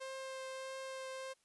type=tone with vibrato; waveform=sawtooth; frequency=528 Hz; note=C5; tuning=16 cents sharp; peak=-39 dBFS; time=0-1.34 s; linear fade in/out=20 ms; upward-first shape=triangle; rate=1.6 Hz; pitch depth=10 cents each way; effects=white hiss -75 dBFS RMS until 1.44 s + resampled to 24000 Hz